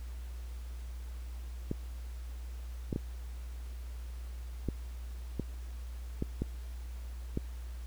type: clicks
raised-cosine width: 3 ms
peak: -19 dBFS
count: 8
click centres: 1.714 / 2.928 / 2.961 / 4.687 / 5.397 / 6.224 / 6.42 / 7.374 s
effects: added 60 Hz sine -39 dBFS peak until 7.86 s + pink hiss -58 dBFS RMS until 7.86 s